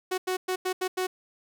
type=tone bursts at uneven times; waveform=sawtooth; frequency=370 Hz; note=F#4; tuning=in tune; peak=-22 dBFS; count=6; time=0.11-0.18 / 0.27-0.37 / 0.48-0.56 / 0.65-0.73 / 0.81-0.88 / 0.97-1.07 s; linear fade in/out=10 ms; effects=none